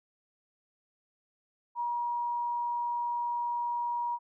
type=tone; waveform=sine; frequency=955 Hz; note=A#5; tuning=42 cents sharp; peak=-29 dBFS; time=1.75-4.19 s; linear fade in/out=50 ms; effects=none